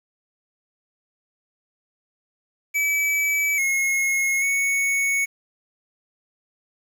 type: tone with pitch steps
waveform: square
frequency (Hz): 2296 / 2166 / 2218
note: D7 / C#7 / C#7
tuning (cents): -40 / -41 / 0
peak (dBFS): -20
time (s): 2.74-5.26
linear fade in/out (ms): 20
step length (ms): 840
effects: 8-bit